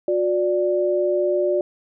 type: tone pair together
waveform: sine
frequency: 361.6 / 587.3 Hz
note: F#4 / D5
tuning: -40 / 0 cents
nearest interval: minor sixth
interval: 840 cents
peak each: -20 dBFS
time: 0.08-1.61 s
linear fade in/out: 2 ms
effects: none